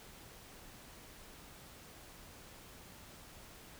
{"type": "silence", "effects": ["pink hiss -55 dBFS RMS until 3.79 s"]}